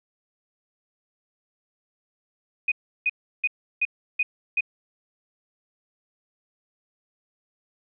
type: tone bursts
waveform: sine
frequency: 2489 Hz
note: D#7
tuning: in tune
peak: -19 dBFS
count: 6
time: 2.68-4.608 s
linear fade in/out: 5 ms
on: 38 ms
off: 340 ms
effects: none